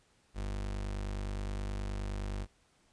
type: tone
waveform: 35% pulse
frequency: 49.57 Hz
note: G1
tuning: 20 cents sharp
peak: -33 dBFS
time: 0.34-2.47 s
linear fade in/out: 50 ms
effects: pink hiss -69 dBFS RMS until 2.92 s + resampled to 22050 Hz